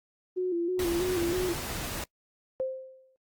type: tone with vibrato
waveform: sine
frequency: 353.9 Hz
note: F4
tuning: 23 cents sharp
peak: -26 dBFS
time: 0.36-1.54 s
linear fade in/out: 20 ms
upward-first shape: square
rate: 3.1 Hz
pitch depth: 60 cents each way
type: noise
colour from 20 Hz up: pink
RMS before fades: -35 dBFS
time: 0.79-2.04 s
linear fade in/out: 2 ms
type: tone with exponential decay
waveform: sine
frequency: 523.3 Hz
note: C5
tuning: in tune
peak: -25 dBFS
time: 2.6-3.16 s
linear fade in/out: 0 ms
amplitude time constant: 120 ms
effects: noise-tail reverb RT60 0.1 s tail -25 dB re dry + Opus 24 kbps